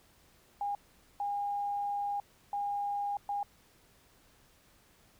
sine tone bursts at uneven times, 812 Hz, G#5, 39 cents flat, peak -31 dBFS, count 4, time 0.61-0.75 / 1.2-2.2 / 2.53-3.17 / 3.29-3.43 s, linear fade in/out 2 ms, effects pink hiss -64 dBFS RMS until 5.19 s

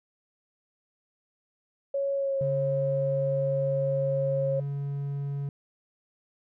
sine tone with pitch glide, 554.4 to 543 Hz, C#5 to C#5, 0 to -36 cents, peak -25 dBFS, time 1.94-4.6 s, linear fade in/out 5 ms, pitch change -36 cents, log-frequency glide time 2.15-2.38 s
triangle tone, 140.9 Hz, C#3, 29 cents sharp, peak -27 dBFS, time 2.41-5.49 s, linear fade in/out 2 ms
effects none

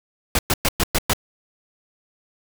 pink noise bursts, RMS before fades -18 dBFS, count 6, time 0.35-1.134 s, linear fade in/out 2 ms, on 39 ms, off 110 ms, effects none

